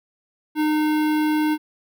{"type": "tone with notch filter", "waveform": "square", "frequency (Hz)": 305.8, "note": "D#4", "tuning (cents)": -30, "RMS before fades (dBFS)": -20, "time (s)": [0.55, 1.58], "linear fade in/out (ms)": 50, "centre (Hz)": 6900, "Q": 0.53, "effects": []}